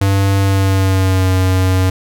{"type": "tone with pitch glide", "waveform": "square", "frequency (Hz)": [98, 93.25], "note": ["G2", "F#2"], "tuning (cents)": [0, 14], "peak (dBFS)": -11, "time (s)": [0.01, 1.9], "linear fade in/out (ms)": 5, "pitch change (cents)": -86, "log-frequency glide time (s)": [0.39, 1.3], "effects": []}